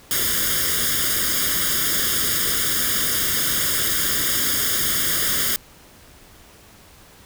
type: noise with comb filter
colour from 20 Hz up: white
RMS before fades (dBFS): -21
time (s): 0.11-5.56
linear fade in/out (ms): 0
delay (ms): 0.59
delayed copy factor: +0.95
effects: pink hiss -48 dBFS RMS until 7.25 s